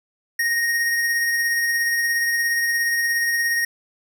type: tone with tremolo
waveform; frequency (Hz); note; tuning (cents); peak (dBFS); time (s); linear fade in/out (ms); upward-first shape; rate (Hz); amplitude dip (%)
square; 1864.7; A#6; 0; -18; 0.39-3.65; 5; triangle; 17; 30
effects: none